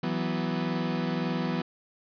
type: chord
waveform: 35% pulse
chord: E suspended second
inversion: none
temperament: equal with one note detuned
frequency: 164.81 / 186.61 / 246.9 Hz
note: E3 / F#3 / B3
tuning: 0 / +15 / 0 cents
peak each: -30 dBFS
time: 0.03-1.62 s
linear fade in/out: 5 ms
effects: resampled to 11025 Hz